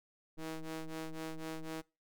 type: ring-modulated tone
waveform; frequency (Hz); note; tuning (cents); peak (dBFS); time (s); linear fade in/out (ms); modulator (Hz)
sawtooth; 160; D#3; +49; -33; 0.37-1.82; 20; 158
effects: noise-tail reverb RT60 0.3 s tail -24 dB re dry